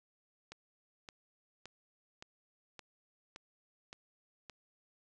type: click train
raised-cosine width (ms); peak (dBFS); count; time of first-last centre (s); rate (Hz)
0.2; -30; 8; 0.52-4.497; 1.76
effects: resampled to 24000 Hz